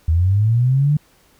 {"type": "linear sweep", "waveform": "sine", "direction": "up", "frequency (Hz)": [77.3, 151.9], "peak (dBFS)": -12, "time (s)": [0.08, 0.97], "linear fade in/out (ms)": 5, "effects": ["pink hiss -55 dBFS RMS until 1.39 s"]}